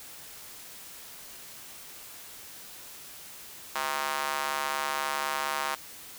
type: tone with high-pass filter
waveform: square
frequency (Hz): 72.1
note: D2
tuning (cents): -31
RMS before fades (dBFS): -31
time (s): 3.75-5.75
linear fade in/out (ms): 5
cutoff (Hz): 1000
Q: 1.8
effects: white hiss -46 dBFS RMS until 6.18 s